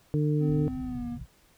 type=harmonic tone; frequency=150 Hz; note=D3; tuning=37 cents sharp; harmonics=1 / 2 / 3; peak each=-24 / -29 / -32 dBFS; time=0.14-0.68 s; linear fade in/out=0 ms
type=tone with pitch glide; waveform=triangle; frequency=256.1 to 238.9 Hz; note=C4 to A#3; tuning=-37 to +43 cents; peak=-30 dBFS; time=0.39-1.19 s; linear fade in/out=50 ms; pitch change=-120 cents; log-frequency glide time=0.82-1.07 s
type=low-pass noise; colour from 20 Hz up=white; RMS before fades=-40 dBFS; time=0.45-1.27 s; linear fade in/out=50 ms; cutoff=160 Hz; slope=48 dB/octave
effects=pink hiss -62 dBFS RMS until 1.57 s